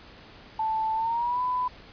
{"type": "tone with pitch glide", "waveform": "sine", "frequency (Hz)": [880, 999.2], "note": ["A5", "B5"], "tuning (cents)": [0, 20], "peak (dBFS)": -24, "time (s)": [0.59, 1.68], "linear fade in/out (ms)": 5, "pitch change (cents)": 220, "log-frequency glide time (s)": [0.94, 1.41], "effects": ["pink hiss -49 dBFS RMS until 1.92 s", "resampled to 11025 Hz"]}